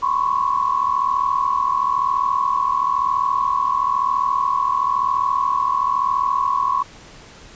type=tone cluster; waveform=sine; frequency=1001 / 1075 / 1116 Hz; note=B5 / C6 / C#6; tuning=+23 / +47 / +11 cents; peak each=-21 dBFS; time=0.02-6.83 s; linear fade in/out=10 ms; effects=pink hiss -43 dBFS RMS until 7.55 s + resampled to 16000 Hz